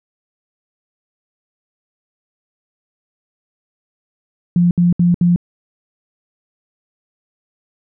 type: tone bursts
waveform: sine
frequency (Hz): 174.61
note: F3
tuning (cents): 0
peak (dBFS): -9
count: 4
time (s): 4.56-5.361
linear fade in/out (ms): 2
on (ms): 150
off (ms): 67
effects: none

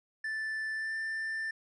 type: tone with pitch glide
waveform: triangle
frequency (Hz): 1760 to 1780.5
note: A6 to A6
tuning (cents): 0 to +20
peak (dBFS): -31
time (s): 0.24-1.51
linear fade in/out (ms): 5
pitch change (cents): +20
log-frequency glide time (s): 0.74-0.95
effects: resampled to 24000 Hz

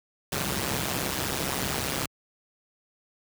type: noise with amplitude modulation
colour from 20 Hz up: pink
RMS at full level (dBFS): -25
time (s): 0.32-2.06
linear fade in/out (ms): 5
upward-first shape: sine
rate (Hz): 135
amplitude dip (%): 85
effects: high-pass 80 Hz 12 dB/octave

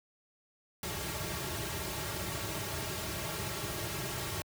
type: noise with comb filter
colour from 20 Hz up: pink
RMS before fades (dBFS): -37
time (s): 0.83-4.42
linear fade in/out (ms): 2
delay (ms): 4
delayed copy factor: -0.85
effects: high-pass 60 Hz 12 dB/octave

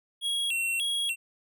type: tone with vibrato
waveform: square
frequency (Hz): 3000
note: F#7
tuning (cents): +23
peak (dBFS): -27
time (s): 0.21-1.16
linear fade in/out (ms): 50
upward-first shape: square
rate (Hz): 1.7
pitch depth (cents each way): 170
effects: none

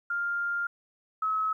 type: tone pair in turn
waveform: sine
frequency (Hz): 1400 / 1286.8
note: F6 / E6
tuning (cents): +4 / -42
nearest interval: minor second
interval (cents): 146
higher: first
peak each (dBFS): -27 / -25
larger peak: second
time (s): 0.1-0.67 / 1.22-1.53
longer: first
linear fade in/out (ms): 5
effects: 11-bit

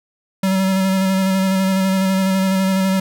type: tone with vibrato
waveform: square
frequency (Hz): 190.7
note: G3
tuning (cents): -47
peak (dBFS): -15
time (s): 0.43-3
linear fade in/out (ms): 5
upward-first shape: square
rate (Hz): 12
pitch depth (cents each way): 16
effects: none

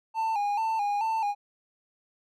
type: tone with vibrato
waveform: triangle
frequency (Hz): 854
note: G#5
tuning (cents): +48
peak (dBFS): -23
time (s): 0.14-1.35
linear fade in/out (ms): 50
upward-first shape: square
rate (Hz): 2.3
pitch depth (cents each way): 75
effects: none

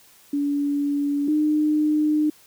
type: tone pair in turn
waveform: sine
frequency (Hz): 286.4 / 303.4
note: D4 / D#4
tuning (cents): -43 / -44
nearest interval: minor second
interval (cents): 99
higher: second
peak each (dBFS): -20 / -17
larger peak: second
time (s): 0.33-1.28 / 1.28-2.3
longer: second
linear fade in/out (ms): 5
effects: white hiss -53 dBFS RMS until 2.46 s

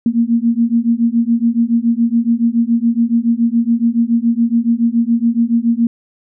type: beating tone pair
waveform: sine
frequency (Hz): 229.5 / 236.6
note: A#3 / A#3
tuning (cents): -27 / +26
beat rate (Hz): 7.1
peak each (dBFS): -14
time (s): 0.06-5.87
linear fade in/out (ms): 2
effects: none

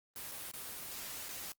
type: noise with dropouts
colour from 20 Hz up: white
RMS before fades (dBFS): -44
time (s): 0.16-1.52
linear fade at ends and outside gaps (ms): 0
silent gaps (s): 0.313-0.317 / 0.513-0.537 / 1.286-1.29
effects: noise-tail reverb RT60 0.1 s tail -25 dB re dry + Opus 24 kbps

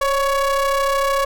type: ring-modulated tone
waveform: square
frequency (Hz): 282.2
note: C#4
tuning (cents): +31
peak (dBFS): -14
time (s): 0.01-1.25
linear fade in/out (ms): 5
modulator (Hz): 830
effects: none

